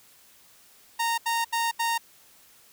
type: tone bursts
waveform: sawtooth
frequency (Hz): 925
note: A#5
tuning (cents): -14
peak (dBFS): -20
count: 4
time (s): 0.99-1.981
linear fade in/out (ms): 10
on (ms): 190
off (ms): 77
effects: white hiss -56 dBFS RMS until 2.72 s